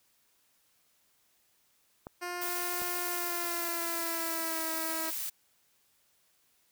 clicks, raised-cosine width 1 ms, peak -27 dBFS, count 2, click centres 2.069 / 2.819 s
10% pulse tone with pitch glide, 353.9 to 322.7 Hz, F4 to E4, +23 to -37 cents, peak -27 dBFS, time 2.21-5.11 s, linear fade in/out 20 ms, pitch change -160 cents, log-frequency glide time 3.03-4.67 s
blue noise, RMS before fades -36 dBFS, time 2.41-5.3 s, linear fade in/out 10 ms
effects white hiss -70 dBFS RMS until 6.71 s

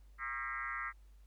sine tone with frequency modulation, 1608 Hz, G6, 44 cents sharp, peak -37 dBFS, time 0.18-0.93 s, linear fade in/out 50 ms, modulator 129 Hz, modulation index 3.7, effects added 50 Hz sine -56 dBFS peak until 1.26 s + pink hiss -75 dBFS RMS until 1.26 s

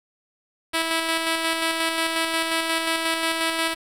5% pulse tone with tremolo, 327 Hz, E4, 14 cents flat, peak -9 dBFS, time 0.73-3.75 s, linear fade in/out 20 ms, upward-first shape square, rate 5.6 Hz, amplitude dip 35%, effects resampled to 32000 Hz + 7-bit

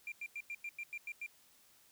triangle tone bursts, 2381 Hz, D7, 23 cents sharp, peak -37 dBFS, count 9, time 0.07-1.263 s, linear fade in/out 2 ms, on 49 ms, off 94 ms, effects tanh soft clip ceiling -36 dBFS + white hiss -66 dBFS RMS until 1.91 s

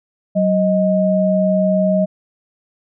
sine tone pair together, 188.4 / 625 Hz, F#3 / D#5, +32 / +8 cents, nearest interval octave + major sixth, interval 2076 cents, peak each -15 dBFS, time 0.35-2.06 s, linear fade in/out 20 ms, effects none

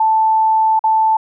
sine tone with dropouts, 880 Hz, A5, in tune, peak -10 dBFS, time 0-1.17 s, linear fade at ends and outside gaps 5 ms, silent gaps 0.793-0.839 s, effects none

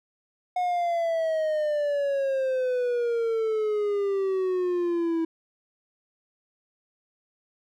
triangle exponential sweep, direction down, 728 to 325.3 Hz, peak -21 dBFS, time 0.56-5.25 s, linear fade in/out 5 ms, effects none

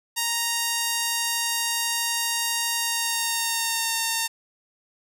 5% pulse tone with pitch glide, 932.3 to 913.1 Hz, A#5 to A#5, 0 to -36 cents, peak -11 dBFS, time 0.16-4.28 s, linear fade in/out 20 ms, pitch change -36 cents, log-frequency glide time 2.77-3.96 s, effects none

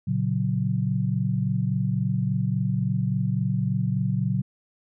sine chord, F# major, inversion first, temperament equal with one note detuned, 116.54 / 140.12 / 185 Hz, A#2 / C#3 / F#3, 0 / +19 / 0 cents, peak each -26 dBFS, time 0.07-4.42 s, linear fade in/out 10 ms, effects none

